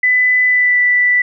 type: tone with pitch glide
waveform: sine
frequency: 2000 to 1974.7 Hz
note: B6 to B6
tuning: +21 to -1 cents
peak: -9 dBFS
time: 0.03-1.22 s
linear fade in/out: 5 ms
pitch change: -22 cents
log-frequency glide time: 0.46-0.78 s
effects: none